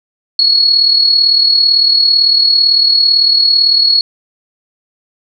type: tone with amplitude modulation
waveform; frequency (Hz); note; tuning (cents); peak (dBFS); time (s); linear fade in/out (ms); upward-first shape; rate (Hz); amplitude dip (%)
sine; 4347; C#8; -35; -4; 0.39-4.01; 2; sine; 37.9; 55
effects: none